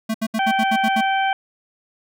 square tone bursts, 221.2 Hz, A3, 9 cents sharp, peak -20 dBFS, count 8, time 0.09-1.012 s, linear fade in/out 10 ms, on 54 ms, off 70 ms
harmonic tone, 776 Hz, G5, 18 cents flat, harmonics 1 / 2 / 3 / 4, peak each -18 / -24 / -28 / -30 dBFS, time 0.39-1.33 s, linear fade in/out 2 ms
effects none

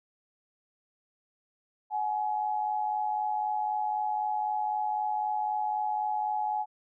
sine tone pair together, 740 / 843.9 Hz, F#5 / G#5, 0 / +27 cents, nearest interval major second, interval 227 cents, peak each -34 / -28 dBFS, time 1.9-6.66 s, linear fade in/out 50 ms, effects none

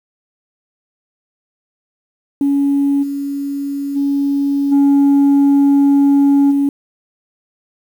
sine tone with level steps, 280.6 Hz, C#4, 21 cents sharp, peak -10 / -18 / -12 / -5 / -10 dBFS, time 2.41-6.69 s, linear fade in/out 2 ms, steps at 3.02 / 3.95 / 4.71 / 6.5 s, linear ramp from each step 20 ms, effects tanh soft clip ceiling -7 dBFS + 7-bit

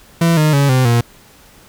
40% pulse tone with pitch steps, 167.4 / 153.51 / 140.77 / 129.08 / 118.37 Hz, E3 / D#3 / C#3 / C3 / A#2, +27 / -23 / +27 / -23 / +27 cents, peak -9 dBFS, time 0.21-1.01 s, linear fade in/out 5 ms, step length 160 ms, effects pink hiss -45 dBFS RMS until 1.68 s

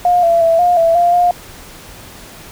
sine tone with pitch steps, 711 / 676 / 662 / 709 / 664 / 697 / 708 Hz, F5 / E5 / E5 / F5 / E5 / F5 / F5, +31 / +43 / +7 / +26 / +12 / -4 / +23 cents, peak -8 dBFS, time 0.05-1.31 s, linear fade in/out 2 ms, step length 180 ms, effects pink hiss -36 dBFS RMS until 2.51 s

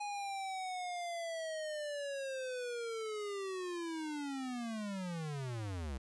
square linear sweep, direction down, 830 to 62 Hz, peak -39 dBFS, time 0-5.98 s, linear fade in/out 10 ms, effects resampled to 22050 Hz + 12-bit

